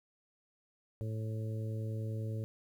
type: harmonic tone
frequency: 110 Hz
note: A2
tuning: in tune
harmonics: 1 / 2 / 3 / 4 / 5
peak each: -35 / -47 / -49 / -48 / -50 dBFS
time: 1.01-2.44 s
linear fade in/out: 0 ms
effects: 11-bit